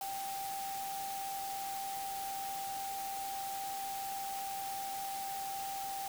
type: tone in noise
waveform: sine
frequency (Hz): 784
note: G5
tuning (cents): 0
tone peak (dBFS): -38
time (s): 0.01-6.08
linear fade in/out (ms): 2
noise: white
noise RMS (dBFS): -45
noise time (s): 0.01-6.08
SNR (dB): +4
effects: none